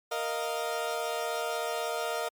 30% pulse chord, Bb suspended fourth, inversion none, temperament equal, 466.2 / 622.3 / 698.5 Hz, Bb4 / Eb5 / F5, 0 / 0 / 0 cents, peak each -32 dBFS, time 0.11-2.29 s, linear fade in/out 10 ms, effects MP3 96 kbps

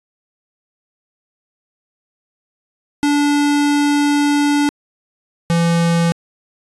square tone pair in turn, 290 / 168.8 Hz, D4 / E3, -22 / +41 cents, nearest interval major sixth, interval 937 cents, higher first, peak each -13 dBFS, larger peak neither, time 3.03-4.69 / 5.5-6.12 s, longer first, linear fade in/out 0 ms, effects resampled to 24000 Hz

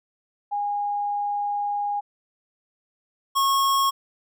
sine / square tone pair in turn, 819 / 1093.2 Hz, G#5 / C#6, -24 / -24 cents, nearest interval perfect fourth, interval 500 cents, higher second, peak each -23 / -19 dBFS, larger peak second, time 0.51-2.01 / 3.35-3.91 s, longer first, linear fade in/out 20 ms, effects none

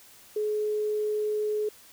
sine tone, 424 Hz, G#4, 36 cents sharp, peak -25 dBFS, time 0.36-1.69 s, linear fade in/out 5 ms, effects white hiss -53 dBFS RMS until 1.92 s

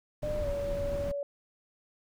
brown noise, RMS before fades -36 dBFS, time 0.22-1.12 s, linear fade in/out 10 ms
sine tone with pitch glide, 600 to 568.6 Hz, D5 to C#5, +37 to +44 cents, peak -31 dBFS, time 0.23-1.23 s, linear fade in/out 2 ms, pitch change -93 cents, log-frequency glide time 0.41-0.47 s
effects none

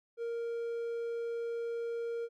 triangle tone, 466.2 Hz, A#4, in tune, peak -32 dBFS, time 0.17-2.29 s, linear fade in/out 50 ms, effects none

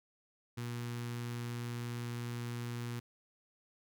sawtooth tone with notch filter, 119.6 Hz, A#2, 45 cents sharp, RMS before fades -40 dBFS, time 0.57-3 s, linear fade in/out 10 ms, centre 630 Hz, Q 1.2, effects none

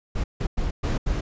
brown noise bursts at uneven times, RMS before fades -24 dBFS, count 5, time 0.15-0.24 / 0.4-0.47 / 0.57-0.71 / 0.83-0.98 / 1.06-1.21 s, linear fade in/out 10 ms, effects resampled to 16000 Hz

